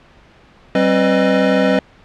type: tone cluster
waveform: square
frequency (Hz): 192.8 / 267.3 / 499.3 / 616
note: G3 / C4 / B4 / D#5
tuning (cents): -28 / +37 / +19 / -17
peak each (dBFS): -18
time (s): 0.75-1.79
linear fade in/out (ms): 2
effects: pink hiss -47 dBFS RMS until 2.04 s + low-pass 3000 Hz 12 dB/octave